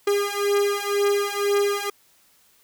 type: beating tone pair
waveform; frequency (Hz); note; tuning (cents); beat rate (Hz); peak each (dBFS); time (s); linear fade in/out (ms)
45% pulse; 404.5 / 406.5; G#4 / G#4; -46 / -37; 2; -23; 0.07-1.9; 5
effects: white hiss -59 dBFS RMS until 2.63 s